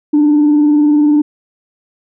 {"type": "tone with vibrato", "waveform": "sine", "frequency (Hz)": 296.7, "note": "D4", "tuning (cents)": 18, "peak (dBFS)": -5, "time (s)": [0.13, 1.22], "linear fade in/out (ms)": 10, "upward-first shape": "triangle", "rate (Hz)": 20, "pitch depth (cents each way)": 47, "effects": ["tanh soft clip ceiling -4 dBFS"]}